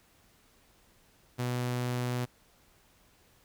sawtooth tone, 123.47 Hz, B2, in tune, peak -26 dBFS, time 1.38-2.26 s, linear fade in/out 20 ms, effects pink hiss -64 dBFS RMS until 3.44 s

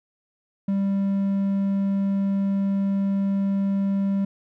triangle tone, 196.8 Hz, G3, 7 cents sharp, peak -18 dBFS, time 0.68-4.25 s, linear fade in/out 5 ms, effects none

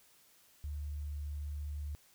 sine tone, 73.42 Hz, D2, in tune, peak -37 dBFS, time 0.64-1.95 s, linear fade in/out 0 ms, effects white hiss -65 dBFS RMS until 2.14 s

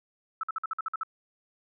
sine tone bursts, 1310 Hz, E6, 11 cents flat, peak -28 dBFS, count 9, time 0.41-1.033 s, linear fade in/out 2 ms, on 23 ms, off 52 ms, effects none

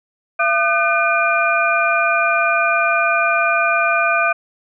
sine tone cluster, 677 / 1214 / 1512 / 2414 Hz, E5 / D#6 / F#6 / D7, +46 / -43 / +37 / +47 cents, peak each -19 dBFS, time 0.39-4.33 s, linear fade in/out 10 ms, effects none

